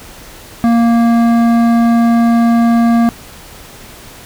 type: tone with hard clipping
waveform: sine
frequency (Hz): 232.9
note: A#3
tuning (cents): -1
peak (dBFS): -9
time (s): 0.64-3.09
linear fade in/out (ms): 0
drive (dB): 12
effects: pink hiss -35 dBFS RMS until 4.25 s